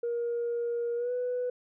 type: tone with pitch glide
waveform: sine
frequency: 472.8 to 495.2 Hz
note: A#4 to B4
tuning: +24 to +5 cents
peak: -27 dBFS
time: 0.03-1.5 s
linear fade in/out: 5 ms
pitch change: +81 cents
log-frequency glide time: 0.96-1.12 s
effects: tanh soft clip ceiling -25 dBFS